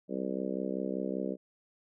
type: harmonic tone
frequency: 65.2 Hz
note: C2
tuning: 5 cents flat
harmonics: 3 / 4 / 5 / 6 / 7 / 8 / 9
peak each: -37 / -38 / -39 / -40 / -40 / -41 / -42 dBFS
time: 0.08-1.37 s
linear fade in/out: 50 ms
effects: none